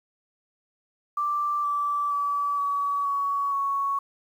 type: tone with pitch steps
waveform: sine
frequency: 1174.7 / 1161.9 / 1149.2 / 1136.7 / 1124.2 / 1112 Hz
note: D6 / D6 / D6 / C#6 / C#6 / C#6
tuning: 0 / -19 / -38 / +43 / +24 / +5 cents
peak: -23 dBFS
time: 1.17-3.99 s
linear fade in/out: 5 ms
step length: 470 ms
effects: 9-bit